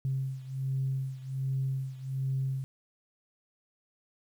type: beating tone pair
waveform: sine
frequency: 133 / 134.3 Hz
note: C3 / C3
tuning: +29 / +46 cents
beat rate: 1.3 Hz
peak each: -31 / -34 dBFS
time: 0.05-2.64 s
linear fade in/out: 0 ms
effects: tanh soft clip ceiling -22 dBFS + 10-bit